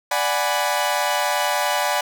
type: chord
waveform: sawtooth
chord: G# half-diminished seventh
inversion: second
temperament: equal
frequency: 587.3 / 740 / 830.6 / 987.8 Hz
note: D5 / F#5 / G#5 / B5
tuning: 0 / 0 / 0 / 0 cents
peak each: -21 dBFS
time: 0.11-2.01 s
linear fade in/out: 5 ms
effects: none